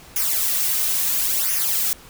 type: noise with flanger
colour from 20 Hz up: blue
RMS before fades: -21 dBFS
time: 0.16-1.93 s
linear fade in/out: 2 ms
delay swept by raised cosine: 0.24 to 3.64 ms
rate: 0.73 Hz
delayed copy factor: -0.75
effects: pink hiss -45 dBFS RMS until 2.09 s